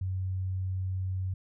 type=tone; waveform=sine; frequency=93.6 Hz; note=F#2; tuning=20 cents sharp; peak=-29 dBFS; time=0.01-1.34 s; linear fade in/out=5 ms; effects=none